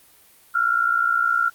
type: tone pair together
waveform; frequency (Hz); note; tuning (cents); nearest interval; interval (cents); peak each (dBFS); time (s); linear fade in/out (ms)
sine; 1357 / 1416.7; E6 / F6; +50 / +24; minor second; 74; -20; 0.54-1.5; 20
effects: white hiss -53 dBFS RMS until 1.54 s + Opus 32 kbps